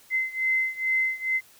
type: beating tone pair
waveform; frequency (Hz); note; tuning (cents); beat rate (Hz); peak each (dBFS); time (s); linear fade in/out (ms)
sine; 2060 / 2062.3; C7 / C7; -28 / -26; 2.3; -25 / -27; 0.1-1.41; 50
effects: white hiss -55 dBFS RMS until 1.59 s